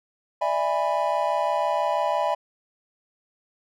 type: chord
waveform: triangle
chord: E dominant seventh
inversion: third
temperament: just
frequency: 593.3 / 659.3 / 824.1 / 988.9 Hz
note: D5 / E5 / G#5 / B5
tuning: +18 / 0 / -14 / +2 cents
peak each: -25 dBFS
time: 0.41-2.35 s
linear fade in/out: 10 ms
effects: none